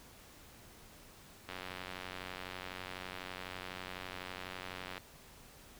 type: click train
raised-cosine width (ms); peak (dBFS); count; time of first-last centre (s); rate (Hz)
0.3; -26; 322; 1.49-4.979; 92
effects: pink hiss -57 dBFS RMS until 5.79 s